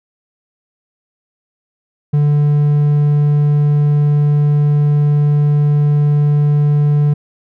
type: tone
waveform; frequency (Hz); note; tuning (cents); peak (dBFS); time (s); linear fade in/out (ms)
triangle; 146.83; D3; 0; -7; 2.13-7.14; 10
effects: none